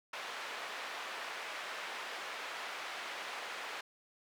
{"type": "band-pass noise", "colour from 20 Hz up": "white", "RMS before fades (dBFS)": -43, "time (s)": [0.13, 3.81], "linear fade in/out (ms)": 5, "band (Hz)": [570, 2300], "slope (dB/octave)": 12, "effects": []}